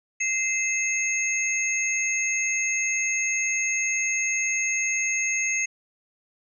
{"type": "tone cluster", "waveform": "sine", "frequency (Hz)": [2070, 2608, 6500], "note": ["C7", "E7", "G#8"], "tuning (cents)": [-19, -19, -38], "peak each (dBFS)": -27, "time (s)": [0.2, 5.66], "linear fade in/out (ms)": 10, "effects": []}